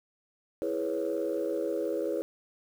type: chord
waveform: sine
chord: C# minor seventh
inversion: first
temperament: equal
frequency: 329.6 / 415.3 / 493.9 / 554.4 Hz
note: E4 / G#4 / B4 / C#5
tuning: 0 / 0 / 0 / 0 cents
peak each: -33 dBFS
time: 0.62-2.22 s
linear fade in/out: 0 ms
effects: tanh soft clip ceiling -21 dBFS + 9-bit